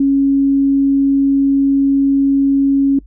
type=tone; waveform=sine; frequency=275.8 Hz; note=C#4; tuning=9 cents flat; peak=-9 dBFS; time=0-2.99 s; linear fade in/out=5 ms; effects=noise-tail reverb RT60 0.1 s tail -22 dB re dry + added 50 Hz sine -37 dBFS peak until 3.06 s